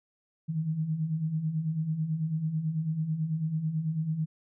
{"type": "beating tone pair", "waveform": "sine", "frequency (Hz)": [151.2, 160.3], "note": ["D#3", "E3"], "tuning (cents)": [-49, -48], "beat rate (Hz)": 9.1, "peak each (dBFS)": [-35, -28], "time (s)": [0.48, 4.26], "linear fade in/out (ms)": 20, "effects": []}